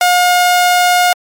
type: tone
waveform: sawtooth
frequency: 716 Hz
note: F5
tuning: 43 cents sharp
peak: -4 dBFS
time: 0.01-1.13 s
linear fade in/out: 2 ms
effects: MP3 64 kbps